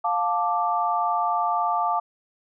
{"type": "chord", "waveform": "sine", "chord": "D minor", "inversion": "first", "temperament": "just", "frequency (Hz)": [704.8, 881, 1174.7], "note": ["F5", "A5", "D6"], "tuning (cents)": [16, 2, 0], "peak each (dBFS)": -25, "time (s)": [0.04, 2], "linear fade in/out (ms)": 10, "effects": []}